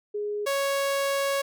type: tone pair in turn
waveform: sine / sawtooth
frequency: 415.3 / 554.4 Hz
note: G#4 / C#5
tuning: 0 / 0 cents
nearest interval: perfect fourth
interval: 500 cents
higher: second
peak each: -27 / -20 dBFS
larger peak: second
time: 0.14-0.46 / 0.46-1.42 s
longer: second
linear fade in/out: 10 ms
effects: none